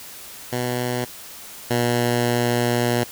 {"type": "tone pair in turn", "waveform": "10% pulse", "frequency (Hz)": [123.47, 120.3], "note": ["B2", "B2"], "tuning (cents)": [0, -45], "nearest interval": "unison", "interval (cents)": 45, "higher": "first", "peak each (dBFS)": [-14, -10], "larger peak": "second", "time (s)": [[0.52, 1.05], [1.7, 3.04]], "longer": "second", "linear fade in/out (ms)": 10, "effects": ["white hiss -39 dBFS RMS until 3.11 s"]}